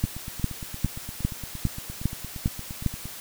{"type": "two click trains", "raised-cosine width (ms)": 5, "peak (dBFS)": [-23, -10], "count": [27, 8], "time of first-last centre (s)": [[0.05, 3.056], [0.04, 2.863]], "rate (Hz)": [8.65, 2.48], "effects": ["white hiss -40 dBFS RMS until 3.2 s"]}